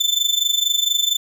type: tone with amplitude modulation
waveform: 35% pulse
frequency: 3532 Hz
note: A7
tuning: 6 cents sharp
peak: -11 dBFS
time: 0-1.17 s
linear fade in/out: 10 ms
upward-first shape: sine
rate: 24.3 Hz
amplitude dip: 80%
effects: 8-bit